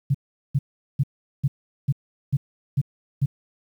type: tone bursts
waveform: sine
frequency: 138 Hz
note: C#3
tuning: 7 cents flat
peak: -16 dBFS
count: 8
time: 0.1-3.26 s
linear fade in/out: 10 ms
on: 45 ms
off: 400 ms
effects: 9-bit